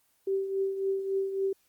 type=tone with tremolo; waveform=sine; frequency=388.3 Hz; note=G4; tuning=16 cents flat; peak=-24 dBFS; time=0.27-1.53 s; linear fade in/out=5 ms; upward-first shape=triangle; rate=3.6 Hz; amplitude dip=65%; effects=white hiss -69 dBFS RMS until 1.68 s + Opus 24 kbps